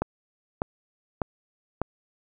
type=click train; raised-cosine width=1 ms; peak=-11 dBFS; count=4; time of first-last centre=0.02-1.816 s; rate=1.67 Hz; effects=none